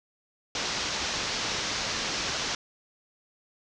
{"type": "low-pass noise", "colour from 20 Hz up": "white", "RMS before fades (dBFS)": -31, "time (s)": [0.55, 2.55], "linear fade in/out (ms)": 2, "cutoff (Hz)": 6300, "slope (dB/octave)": 48, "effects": []}